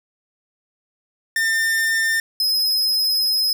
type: tone pair in turn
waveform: 45% pulse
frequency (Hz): 1802 / 5097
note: A6 / D#8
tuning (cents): +41 / +41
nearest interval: octave + tritone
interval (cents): 1800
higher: second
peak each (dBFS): -17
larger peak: neither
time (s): 1.36-2.2 / 2.4-3.53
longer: second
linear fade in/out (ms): 2
effects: none